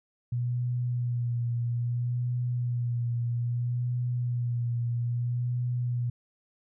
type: tone with vibrato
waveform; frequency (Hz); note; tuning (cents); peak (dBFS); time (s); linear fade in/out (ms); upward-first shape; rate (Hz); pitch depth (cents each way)
sine; 120.9; B2; -36; -26; 0.32-6.1; 5; sine; 0.61; 29
effects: none